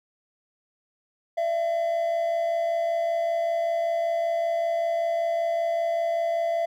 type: tone pair together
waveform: triangle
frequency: 609.8 / 675 Hz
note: D#5 / E5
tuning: -35 / +41 cents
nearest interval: major second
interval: 176 cents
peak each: -31 / -21 dBFS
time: 1.37-6.66 s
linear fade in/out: 10 ms
effects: none